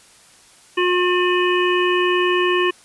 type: harmonic tone with a mistuned harmonic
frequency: 359 Hz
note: F4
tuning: 48 cents sharp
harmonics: 1 / 3 / 5 / 7 / 8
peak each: -17 / -22 / -24 / -25 / -26 dBFS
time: 0.77-2.71 s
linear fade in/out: 10 ms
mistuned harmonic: 8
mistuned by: +46 cents
effects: white hiss -49 dBFS RMS until 2.84 s + resampled to 24000 Hz